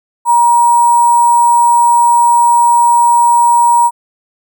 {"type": "tone with sample-and-hold", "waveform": "sine", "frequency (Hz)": 950, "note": "A#5", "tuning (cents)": 33, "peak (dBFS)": -5, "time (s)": [0.25, 3.91], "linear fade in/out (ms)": 50, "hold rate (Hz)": 8820, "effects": []}